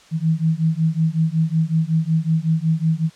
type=beating tone pair; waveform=sine; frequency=158.4 / 163.8 Hz; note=D#3 / E3; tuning=+31 / -11 cents; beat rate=5.4 Hz; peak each=-19 dBFS; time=0.11-3.1 s; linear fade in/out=50 ms; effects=white hiss -49 dBFS RMS until 3.15 s + low-pass 6000 Hz 12 dB/octave